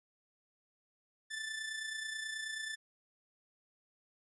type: tone with amplitude modulation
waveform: sawtooth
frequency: 1760 Hz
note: A6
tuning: in tune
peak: -33 dBFS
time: 1.3-2.76 s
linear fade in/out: 20 ms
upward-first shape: sine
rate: 29.3 Hz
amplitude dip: 50%
effects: resampled to 24000 Hz